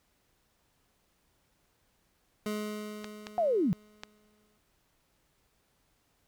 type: tone with exponential decay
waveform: 25% pulse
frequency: 211.2 Hz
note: G#3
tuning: 29 cents sharp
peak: -27 dBFS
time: 2.46-4.58 s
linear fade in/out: 2 ms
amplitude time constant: 460 ms
type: clicks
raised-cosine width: 0.2 ms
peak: -21 dBFS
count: 3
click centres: 3.044 / 3.269 / 4.035 s
type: linear sweep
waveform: sine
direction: down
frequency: 721 to 152.6 Hz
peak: -24 dBFS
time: 3.38-3.73 s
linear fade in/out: 0 ms
effects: pink hiss -72 dBFS RMS until 6.27 s